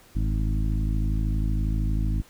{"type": "harmonic tone with a mistuned harmonic", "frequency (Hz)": 52.7, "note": "G#1", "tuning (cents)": 26, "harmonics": [1, 2, 3, 4, 5, 6], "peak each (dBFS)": [-23, -29, -33, -35, -37, -39], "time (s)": [0.15, 2.22], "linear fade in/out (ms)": 10, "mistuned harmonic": 1, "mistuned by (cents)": -130, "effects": ["pink hiss -54 dBFS RMS until 2.29 s"]}